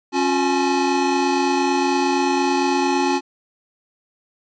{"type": "tone cluster", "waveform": "square", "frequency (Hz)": [273.4, 357.4, 849], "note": ["C#4", "F4", "G#5"], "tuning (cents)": [-24, 40, 38], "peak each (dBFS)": -22, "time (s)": [0.12, 3.21], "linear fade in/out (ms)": 50, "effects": ["resampled to 16000 Hz"]}